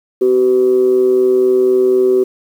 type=tone with amplitude modulation; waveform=sine; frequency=380 Hz; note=F#4; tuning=46 cents sharp; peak=-5 dBFS; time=0.21-2.24 s; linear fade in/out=10 ms; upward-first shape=sine; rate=124 Hz; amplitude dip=60%; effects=tanh soft clip ceiling -2 dBFS + 7-bit